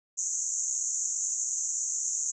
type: band-pass noise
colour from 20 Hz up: white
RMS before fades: -31 dBFS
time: 0.17-2.32 s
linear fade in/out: 20 ms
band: 6300 to 7200 Hz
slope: 96 dB/octave
effects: none